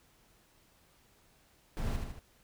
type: noise with echo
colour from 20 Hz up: brown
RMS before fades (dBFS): -35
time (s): 1.77-1.96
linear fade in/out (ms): 0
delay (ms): 77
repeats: 3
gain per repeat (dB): -4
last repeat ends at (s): 2.191
effects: pink hiss -66 dBFS RMS until 2.43 s